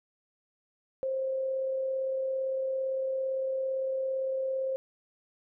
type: tone with amplitude modulation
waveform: sine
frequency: 529 Hz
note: C5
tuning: 19 cents sharp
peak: -27 dBFS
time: 1.03-4.76 s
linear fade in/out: 0 ms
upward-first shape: sine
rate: 37.7 Hz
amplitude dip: 25%
effects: none